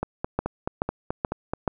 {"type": "two click trains", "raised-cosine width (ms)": 1, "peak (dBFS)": [-12, -9], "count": [8, 4], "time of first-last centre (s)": [[0.03, 1.535], [0.39, 1.678]], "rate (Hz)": [4.65, 2.33], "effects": []}